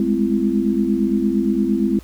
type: tone cluster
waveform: sine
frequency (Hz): 203.8 / 212.5 / 259.1 / 335.7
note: G#3 / G#3 / C4 / E4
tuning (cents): -32 / +40 / -17 / +32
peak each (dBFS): -21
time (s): 0-1.99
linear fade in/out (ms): 2
effects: added 60 Hz sine -39 dBFS peak until 2.03 s + pink hiss -48 dBFS RMS until 2.03 s

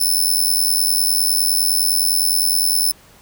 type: tone with amplitude modulation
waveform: 15% pulse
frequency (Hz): 5274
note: E8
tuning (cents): 0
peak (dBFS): -5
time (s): 0-2.92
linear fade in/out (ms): 10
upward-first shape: sine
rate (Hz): 89.8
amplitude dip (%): 90
effects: pink hiss -48 dBFS RMS until 3.21 s

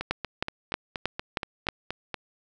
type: two click trains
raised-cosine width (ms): 0.3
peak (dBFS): -9 / -15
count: 6 / 10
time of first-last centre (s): 0.11-1.687 / 0.01-2.143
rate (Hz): 3.17 / 4.22
effects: none

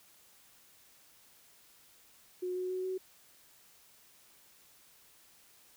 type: tone with pitch steps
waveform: sine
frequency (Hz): 363.3 / 366.9 / 370.5 / 374.2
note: F#4 / F#4 / F#4 / F#4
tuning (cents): -32 / -15 / +2 / +20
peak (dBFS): -33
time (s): 2.42-2.98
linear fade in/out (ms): 10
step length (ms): 140
effects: white hiss -62 dBFS RMS until 5.76 s

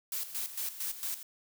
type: noise with tremolo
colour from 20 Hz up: blue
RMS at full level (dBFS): -35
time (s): 0.12-1.23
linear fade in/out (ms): 2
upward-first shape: square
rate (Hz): 4.4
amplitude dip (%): 70
effects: none

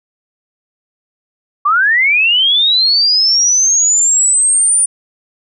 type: linear sweep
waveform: sine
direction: up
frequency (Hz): 1125 to 9397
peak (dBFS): -8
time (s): 1.65-4.86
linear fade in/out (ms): 10
effects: none

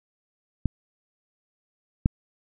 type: clicks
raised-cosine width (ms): 5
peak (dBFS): -10 / -6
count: 2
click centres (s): 0.657 / 2.059
effects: none

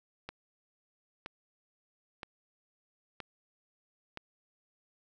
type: click train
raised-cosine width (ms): 0.3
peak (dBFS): -24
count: 5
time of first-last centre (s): 0.29-4.173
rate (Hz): 1.03
effects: none

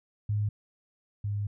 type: tone pair in turn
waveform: sine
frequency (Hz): 104.5 / 102.59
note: G#2 / G#2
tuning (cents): +11 / -21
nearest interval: unison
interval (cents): 32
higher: first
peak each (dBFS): -25 / -28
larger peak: first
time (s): 0.29-0.49 / 1.24-1.47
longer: second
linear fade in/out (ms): 5
effects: none

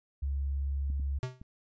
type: tone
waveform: sine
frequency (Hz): 69.3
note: C#2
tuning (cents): 0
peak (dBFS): -29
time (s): 0.22-1.19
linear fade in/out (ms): 10
type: clicks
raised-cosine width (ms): 5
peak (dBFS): -32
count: 3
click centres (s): 0.901 / 0.998 / 1.415
type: tone with exponential decay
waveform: square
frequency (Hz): 127.7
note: C3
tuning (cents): -42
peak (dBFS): -29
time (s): 1.23-1.43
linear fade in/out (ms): 0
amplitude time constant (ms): 42
effects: resampled to 16000 Hz

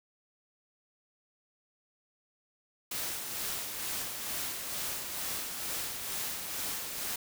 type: noise with tremolo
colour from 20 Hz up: white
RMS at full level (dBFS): -35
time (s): 2.91-7.16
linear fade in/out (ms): 5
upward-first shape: sine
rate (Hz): 2.2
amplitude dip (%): 40
effects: none

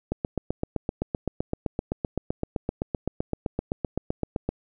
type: click train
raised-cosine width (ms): 2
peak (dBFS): -12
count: 35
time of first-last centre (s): 0.12-4.49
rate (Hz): 7.78
effects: none

